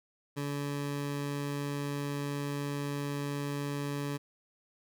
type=tone; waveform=20% pulse; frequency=143 Hz; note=D3; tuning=46 cents flat; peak=-28 dBFS; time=0.36-4.18 s; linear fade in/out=20 ms; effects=none